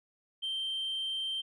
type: tone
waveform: sine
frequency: 3136 Hz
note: G7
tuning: in tune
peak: -30 dBFS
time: 0.42-1.42 s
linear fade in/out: 20 ms
effects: tanh soft clip ceiling -30 dBFS